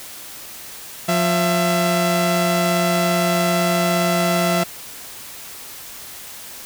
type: tone pair together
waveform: sawtooth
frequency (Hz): 176.8 / 669.6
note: F3 / E5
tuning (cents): +22 / +27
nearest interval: octave + major seventh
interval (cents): 2305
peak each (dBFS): -15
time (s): 1.08-4.64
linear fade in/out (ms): 10
effects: white hiss -36 dBFS RMS until 6.65 s